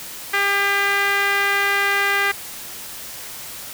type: tone with band-pass filter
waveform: sawtooth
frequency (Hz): 400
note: G4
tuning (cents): +35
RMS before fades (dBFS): -19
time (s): 0.33-2.32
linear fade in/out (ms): 10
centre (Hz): 1900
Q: 2.6
effects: white hiss -34 dBFS RMS until 3.73 s